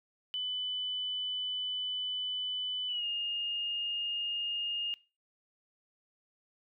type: tone with pitch glide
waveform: sine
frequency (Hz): 3000 to 2837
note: F#7 to F7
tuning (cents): +23 to +27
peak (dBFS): -32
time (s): 0.34-4.94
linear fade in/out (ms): 0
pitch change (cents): -96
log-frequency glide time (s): 2.88-3.05
effects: noise-tail reverb RT60 0.3 s tail -20 dB re dry